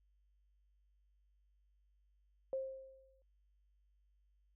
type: tone with exponential decay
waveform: sine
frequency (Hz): 531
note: C5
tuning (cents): +25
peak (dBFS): -34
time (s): 2.53-3.22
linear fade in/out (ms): 1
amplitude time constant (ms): 150
effects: added 50 Hz sine -70 dBFS peak until 4.55 s